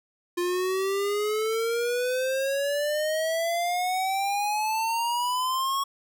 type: exponential sweep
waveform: square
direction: up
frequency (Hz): 349.2 to 1108.7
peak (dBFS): -25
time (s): 0.37-5.84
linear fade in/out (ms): 10
effects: none